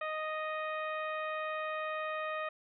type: harmonic tone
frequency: 622 Hz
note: D#5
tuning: 1 cent flat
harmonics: 1 / 2 / 3 / 4 / 5 / 6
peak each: -38 / -38 / -42 / -45 / -55 / -56 dBFS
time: 0.01-2.49 s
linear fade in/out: 5 ms
effects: none